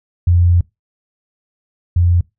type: tone pair in turn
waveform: sine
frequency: 87.31 / 87.31 Hz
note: F2 / F2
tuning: 0 / 0 cents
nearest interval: unison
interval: 0 cents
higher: neither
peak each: -8 / -9 dBFS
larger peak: first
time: 0.27-0.61 / 1.96-2.21 s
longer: first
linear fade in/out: 5 ms
effects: noise-tail reverb RT60 0.2 s tail -23 dB re dry